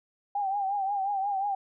sine tone with vibrato, 793 Hz, G5, 20 cents sharp, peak -26 dBFS, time 0.35-1.55 s, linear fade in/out 5 ms, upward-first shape triangle, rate 5.6 Hz, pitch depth 83 cents each way, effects none

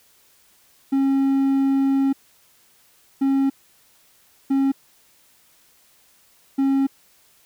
triangle tone bursts at uneven times, 271.8 Hz, C#4, 34 cents flat, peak -14 dBFS, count 4, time 0.92-2.13 / 3.21-3.5 / 4.5-4.72 / 6.58-6.87 s, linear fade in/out 10 ms, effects white hiss -57 dBFS RMS until 7.45 s

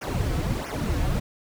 brown noise with flanger, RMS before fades -26 dBFS, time 0.01-1.2 s, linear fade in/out 10 ms, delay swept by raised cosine 0.24 to 5.04 ms, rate 1.5 Hz, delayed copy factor -1, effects none

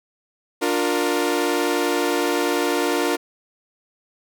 sawtooth chord, Bb major, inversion first, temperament equal with one note detuned, 293.7 / 354.3 / 466.2 Hz, D4 / F4 / Bb4, 0 / +25 / 0 cents, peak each -20 / -19 / -20 dBFS, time 0.61-3.17 s, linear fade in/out 20 ms, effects none

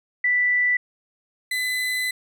sine / 35% pulse tone pair in turn, 1975.5 / 2011 Hz, B6 / B6, 0 / +31 cents, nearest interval unison, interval 31 cents, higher second, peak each -17 / -21 dBFS, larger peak first, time 0.24-0.77 / 1.51-2.11 s, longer second, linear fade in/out 5 ms, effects none

